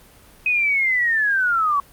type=linear sweep; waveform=sine; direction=down; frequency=2528 to 1108.7 Hz; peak=-16 dBFS; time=0.46-1.8 s; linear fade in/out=2 ms; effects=pink hiss -49 dBFS RMS until 1.92 s + Opus 32 kbps